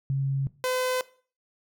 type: tone pair in turn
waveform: sine / sawtooth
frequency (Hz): 136.5 / 508.8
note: C#3 / C5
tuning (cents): -26 / -48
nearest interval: octave + major seventh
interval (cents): 2278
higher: second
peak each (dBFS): -23 / -21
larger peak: second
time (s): 0.1-0.47 / 0.64-1.01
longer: neither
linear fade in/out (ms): 0
effects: noise-tail reverb RT60 0.4 s tail -18 dB re dry